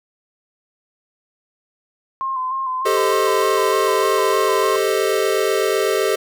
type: tone with vibrato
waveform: sine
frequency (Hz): 1046.5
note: C6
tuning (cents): 0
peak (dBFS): -20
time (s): 2.21-4.76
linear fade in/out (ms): 0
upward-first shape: square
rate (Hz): 3.3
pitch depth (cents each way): 32
type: chord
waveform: square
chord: A half-diminished seventh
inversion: third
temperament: equal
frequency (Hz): 392 / 440 / 523.3 / 622.3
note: G4 / A4 / C5 / Eb5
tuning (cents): 0 / 0 / 0 / 0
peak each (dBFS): -21 / -21 / -25 / -25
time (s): 2.85-6.16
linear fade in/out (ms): 10
effects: none